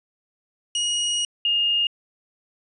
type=tone pair in turn; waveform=sawtooth / sine; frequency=2886 / 2836 Hz; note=F#7 / F7; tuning=-44 / +26 cents; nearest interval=unison; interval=30 cents; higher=first; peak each=-18 dBFS; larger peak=neither; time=0.75-1.25 / 1.45-1.87 s; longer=first; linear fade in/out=2 ms; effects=resampled to 22050 Hz